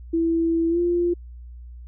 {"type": "tone with pitch glide", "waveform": "sine", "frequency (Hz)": [331, 347.7], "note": ["E4", "F4"], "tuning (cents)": [7, -8], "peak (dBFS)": -18, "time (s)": [0.13, 1.14], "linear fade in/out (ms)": 10, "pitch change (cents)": 85, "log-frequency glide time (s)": [0.69, 0.79], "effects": ["added 60 Hz sine -37 dBFS peak until 1.87 s"]}